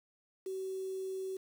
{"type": "tone with quantisation", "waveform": "sine", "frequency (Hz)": 380, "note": "F#4", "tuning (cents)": 46, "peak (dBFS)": -36, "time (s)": [0.46, 1.37], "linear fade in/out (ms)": 5, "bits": 9, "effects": []}